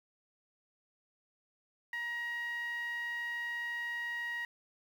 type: tone with band-pass filter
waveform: sawtooth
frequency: 947 Hz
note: A#5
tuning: 27 cents sharp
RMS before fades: -38 dBFS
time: 1.93-4.45 s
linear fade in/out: 2 ms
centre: 2000 Hz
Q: 7.3
effects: 10-bit